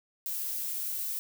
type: noise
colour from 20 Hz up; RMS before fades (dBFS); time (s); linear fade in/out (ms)
violet; -34; 0.26-1.19; 0
effects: none